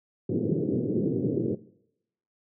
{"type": "band-pass noise", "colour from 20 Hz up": "white", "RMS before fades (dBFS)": -27, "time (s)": [0.29, 1.55], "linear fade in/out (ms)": 5, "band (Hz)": [110, 440], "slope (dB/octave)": 48, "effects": ["noise-tail reverb RT60 0.8 s tail -20 dB re dry"]}